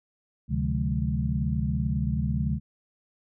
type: tone cluster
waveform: sine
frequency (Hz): 72.2 / 131.2 / 149.3 / 178.9 / 212.1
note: D2 / C3 / D3 / F3 / G#3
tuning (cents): -29 / +5 / +29 / +42 / +37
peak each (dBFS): -29 / -30 / -30 / -33 / -31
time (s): 0.48-2.6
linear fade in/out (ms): 50
effects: none